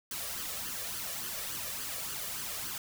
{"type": "noise with flanger", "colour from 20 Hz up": "white", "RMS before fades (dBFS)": -38, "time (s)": [0.11, 2.78], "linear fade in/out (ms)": 2, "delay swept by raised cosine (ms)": [0.64, 1.74], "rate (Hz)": 3.5, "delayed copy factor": 0.6, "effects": []}